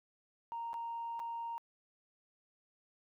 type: tone with dropouts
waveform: sine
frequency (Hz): 929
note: A#5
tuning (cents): -6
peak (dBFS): -37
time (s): 0.52-1.58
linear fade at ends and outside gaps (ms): 0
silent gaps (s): 0.732-0.741 / 1.194-1.2
effects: tanh soft clip ceiling -34 dBFS + 13-bit